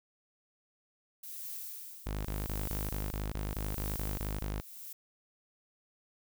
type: noise with tremolo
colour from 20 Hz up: violet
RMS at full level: -41 dBFS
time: 1.23-4.93 s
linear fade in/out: 5 ms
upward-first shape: triangle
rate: 0.83 Hz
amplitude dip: 85%
type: tone bursts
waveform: sawtooth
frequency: 51.3 Hz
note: G#1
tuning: 21 cents flat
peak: -30 dBFS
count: 12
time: 2.06-4.604 s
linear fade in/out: 5 ms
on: 190 ms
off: 24 ms
effects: none